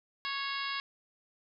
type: harmonic tone with a mistuned harmonic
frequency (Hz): 554.4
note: C#5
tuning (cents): 0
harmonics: 2 / 3 / 4 / 5 / 6 / 7 / 8 / 9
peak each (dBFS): -38 / -40 / -41 / -42 / -43 / -43 / -44 / -45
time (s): 0.25-0.8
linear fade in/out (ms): 0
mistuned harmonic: 4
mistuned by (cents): -25
effects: none